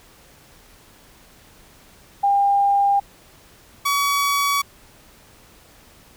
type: tone pair in turn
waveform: sine / sawtooth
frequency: 801 / 1132.8 Hz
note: G5 / C#6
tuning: +37 / +37 cents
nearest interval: tritone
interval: 600 cents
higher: second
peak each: -14 dBFS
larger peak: neither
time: 2.23-3 / 3.85-4.62 s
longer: neither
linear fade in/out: 10 ms
effects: pink hiss -50 dBFS RMS until 6.16 s